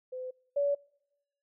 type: tone pair in turn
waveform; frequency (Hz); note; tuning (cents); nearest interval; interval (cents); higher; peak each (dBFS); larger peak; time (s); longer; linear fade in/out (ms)
sine; 510 / 569.8; C5 / C#5; -44 / +48; major second; 192; second; -36 / -25; second; 0.12-0.31 / 0.56-0.75; neither; 10
effects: noise-tail reverb RT60 0.9 s tail -26 dB re dry

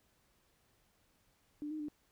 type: tone with pitch steps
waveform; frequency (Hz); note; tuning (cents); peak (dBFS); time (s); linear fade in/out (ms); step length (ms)
sine; 296.4 / 309.2 / 298.2; D4 / D#4 / D4; +16 / -11 / +27; -38; 1.62-1.884; 0; 88
effects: pink hiss -73 dBFS RMS until 2.11 s

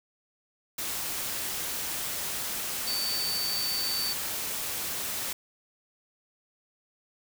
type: tone in noise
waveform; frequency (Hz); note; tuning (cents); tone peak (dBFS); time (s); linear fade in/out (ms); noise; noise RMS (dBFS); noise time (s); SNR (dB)
sine; 4555; C#8; +46; -29; 2.87-4.13; 5; white; -33; 0.78-5.33; +1
effects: none

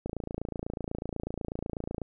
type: click train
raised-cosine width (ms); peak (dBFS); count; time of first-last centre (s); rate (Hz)
2; -20; 56; 0.06-2.017; 28.1
effects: none

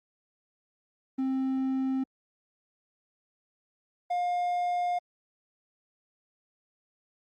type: tone pair in turn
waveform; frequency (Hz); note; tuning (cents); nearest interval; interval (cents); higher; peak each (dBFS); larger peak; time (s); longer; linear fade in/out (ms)
triangle; 264.1 / 709.8; C4 / F5; +16 / +28; octave + perfect fourth; 1712; second; -24; neither; 1.18-2.04 / 4.1-4.99; second; 10
effects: Opus 24 kbps

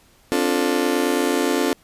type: chord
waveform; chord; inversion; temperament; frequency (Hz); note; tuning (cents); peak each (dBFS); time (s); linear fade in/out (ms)
35% pulse; D minor seventh; third; just; 264.3 / 293.7 / 352.4 / 440.5; C4 / D4 / F4 / A4; +18 / 0 / +16 / +2; -22; 0.32-1.73; 0
effects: pink hiss -55 dBFS RMS until 1.83 s + resampled to 32000 Hz

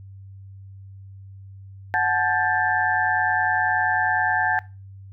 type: tone cluster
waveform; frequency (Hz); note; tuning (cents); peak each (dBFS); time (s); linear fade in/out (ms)
sine; 738 / 868 / 1591 / 1760; F#5 / A5 / G6 / A6; -5 / -24 / +25 / 0; -24; 1.94-4.59; 0
effects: noise-tail reverb RT60 0.3 s tail -21 dB re dry + added 97 Hz sine -39 dBFS peak until 5.12 s

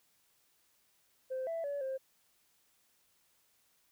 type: tone with pitch steps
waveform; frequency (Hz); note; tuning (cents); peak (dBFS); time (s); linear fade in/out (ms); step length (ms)
sine; 520 / 662 / 570 / 530; C5 / E5 / C#5 / C5; -11 / +7 / +48 / +22; -33; 1.3-1.98; 20; 170
effects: tanh soft clip ceiling -32 dBFS + white hiss -72 dBFS RMS until 3.91 s

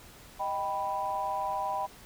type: chord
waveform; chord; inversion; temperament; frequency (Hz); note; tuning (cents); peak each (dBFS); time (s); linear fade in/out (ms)
sine; Eb augmented; none; equal; 622.3 / 784 / 987.8; Eb5 / G5 / B5; 0 / 0 / 0; -37 / -32 / -32; 0.39-1.87; 20
effects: tanh soft clip ceiling -20 dBFS + pink hiss -52 dBFS RMS until 2.05 s

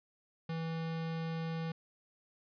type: tone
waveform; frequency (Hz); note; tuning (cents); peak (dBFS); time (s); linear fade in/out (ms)
square; 163.4; E3; -15; -36; 0.49-1.72; 5
effects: resampled to 11025 Hz

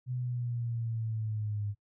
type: linear sweep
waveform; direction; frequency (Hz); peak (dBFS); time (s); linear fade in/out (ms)
sine; down; 126.6 to 101.8; -31; 0.06-1.75; 50
effects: noise-tail reverb RT60 0.1 s tail -23 dB re dry

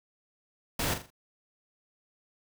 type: noise with echo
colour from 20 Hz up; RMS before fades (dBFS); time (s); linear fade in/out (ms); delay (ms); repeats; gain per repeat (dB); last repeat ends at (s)
pink; -30; 0.79-0.94; 5; 41; 4; -8; 1.104
effects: none

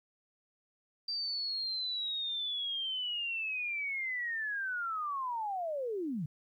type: linear sweep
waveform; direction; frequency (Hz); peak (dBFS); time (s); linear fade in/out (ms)
sine; down; 4699 to 136; -33; 1.08-6.26; 5
effects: 12-bit

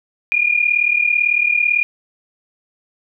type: tone pair together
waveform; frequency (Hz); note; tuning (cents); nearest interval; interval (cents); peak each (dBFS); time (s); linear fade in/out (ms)
sine; 2408 / 2446; D7 / D#7; +43 / -30; unison; 27; -16; 0.32-1.83; 0
effects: none

